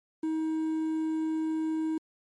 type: tone with quantisation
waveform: triangle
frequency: 316.9 Hz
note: D#4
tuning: 32 cents sharp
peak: -25 dBFS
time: 0.23-1.98 s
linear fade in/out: 5 ms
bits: 9
effects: MP3 48 kbps